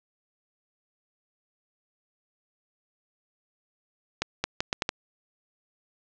accelerating click train, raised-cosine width 0.2 ms, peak -8 dBFS, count 6, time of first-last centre 4.22-4.891 s, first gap 220 ms, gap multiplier 0.75, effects low-pass 7000 Hz 12 dB/octave

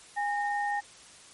sine tone pair together, 820 / 1840.8 Hz, G#5 / A#6, -22 / -22 cents, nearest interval octave + major second, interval 1400 cents, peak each -28 / -33 dBFS, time 0.16-0.81 s, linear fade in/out 20 ms, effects white hiss -52 dBFS RMS until 1.33 s + MP3 48 kbps

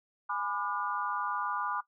sine chord, G# diminished seventh, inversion none, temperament just, 830.6 / 996.7 / 1196.1 / 1435.3 Hz, G#5 / B5 / D6 / F6, 0 / +16 / +31 / +47 cents, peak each -39 / -36 / -34 / -37 dBFS, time 0.29-1.81 s, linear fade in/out 10 ms, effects noise-tail reverb RT60 0.1 s tail -18 dB re dry

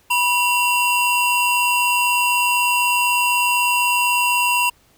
square tone pair together, 978 / 2742 Hz, B5 / F7, -17 / -32 cents, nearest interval octave + tritone, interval 1785 cents, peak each -19 dBFS, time 0.1-4.7 s, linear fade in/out 10 ms, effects pink hiss -56 dBFS RMS until 4.97 s

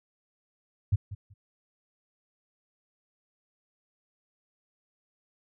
sine tone with echo, 100 Hz, G2, 35 cents sharp, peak -19 dBFS, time 0.92-0.96 s, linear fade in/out 10 ms, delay 190 ms, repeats 2, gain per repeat -15 dB, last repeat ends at 1.34 s, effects none

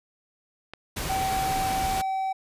click, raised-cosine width 0.3 ms, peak -22 dBFS, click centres 0.736 s
pink noise, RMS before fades -31 dBFS, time 0.96-2.02 s, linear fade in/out 10 ms
triangle tone, 767 Hz, G5, 38 cents flat, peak -23 dBFS, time 1.09-2.33 s, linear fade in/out 10 ms
effects resampled to 32000 Hz

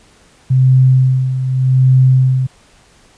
sine tone with tremolo, 130 Hz, C3, 11 cents flat, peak -5 dBFS, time 0.5-2.47 s, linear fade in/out 10 ms, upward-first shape sine, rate 0.84 Hz, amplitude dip 65%, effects pink hiss -48 dBFS RMS until 3.17 s + resampled to 22050 Hz

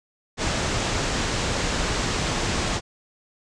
pink low-pass noise, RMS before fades -25 dBFS, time 0.37-2.81 s, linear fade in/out 50 ms, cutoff 8000 Hz, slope 48 dB/octave, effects none

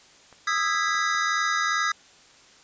clicks, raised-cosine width 0.5 ms, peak -33 dBFS, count 9, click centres 0.327 / 0.525 / 0.579 / 0.666 / 0.747 / 0.885 / 0.949 / 0.99 / 1.147 s
square chord, E major seventh, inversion third, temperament just, 1236.1 / 1318.5 / 1648.1 / 1977.8 Hz, D#6 / E6 / G#6 / B6, -12 / 0 / -14 / +2 cents, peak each -28 / -29 / -28 / -30 dBFS, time 0.47-1.92 s, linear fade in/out 5 ms
effects white hiss -53 dBFS RMS until 2.63 s + resampled to 16000 Hz

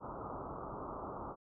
white low-pass noise, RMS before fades -44 dBFS, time 0-1.36 s, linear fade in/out 50 ms, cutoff 1300 Hz, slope 96 dB/octave, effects none

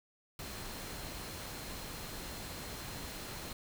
sine tone in noise, 4157 Hz, C8, 12 cents flat, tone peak -55 dBFS, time 0.39-3.53 s, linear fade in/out 2 ms, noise pink, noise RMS -44 dBFS, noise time 0.39-3.53 s, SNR -14 dB, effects none

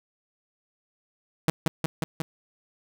sawtooth tone with echo, 160.7 Hz, E3, 44 cents flat, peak -15 dBFS, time 1.48-1.5 s, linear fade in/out 0 ms, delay 180 ms, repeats 4, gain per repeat -2 dB, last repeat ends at 2.22 s, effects none

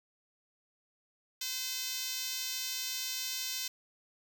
5% pulse tone with high-pass filter, 513 Hz, C5, 34 cents flat, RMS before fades -37 dBFS, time 1.41-3.68 s, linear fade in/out 5 ms, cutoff 3300 Hz, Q 0.54, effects none

